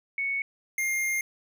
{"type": "tone pair in turn", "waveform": ["sine", "square"], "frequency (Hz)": [2217, 2118], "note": ["C#7", "C7"], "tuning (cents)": [0, 21], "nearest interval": "minor second", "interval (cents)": 79, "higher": "first", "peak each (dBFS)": -26, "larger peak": "neither", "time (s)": [[0.18, 0.42], [0.78, 1.21]], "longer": "second", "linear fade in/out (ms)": 2, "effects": []}